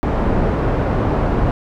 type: low-pass noise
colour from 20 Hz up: pink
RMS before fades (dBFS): -17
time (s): 0.03-1.51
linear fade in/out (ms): 0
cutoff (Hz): 920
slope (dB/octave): 12
effects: none